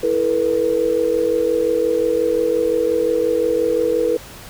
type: chord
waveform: sine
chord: E suspended fourth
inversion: none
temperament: equal with one note detuned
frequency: 329.6 / 440 / 485.7 Hz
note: E4 / A4 / B4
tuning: 0 / 0 / -29 cents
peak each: -23 / -20 / -17 dBFS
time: 0.03-4.17 s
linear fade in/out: 5 ms
effects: pink hiss -38 dBFS RMS until 4.49 s